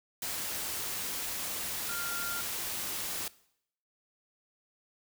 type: tone in noise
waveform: sine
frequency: 1396.9 Hz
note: F6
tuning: in tune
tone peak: -37 dBFS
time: 1.89-2.41 s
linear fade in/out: 2 ms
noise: white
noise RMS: -36 dBFS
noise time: 0.22-3.28 s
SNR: -4 dB
effects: noise-tail reverb RT60 0.7 s tail -20 dB re dry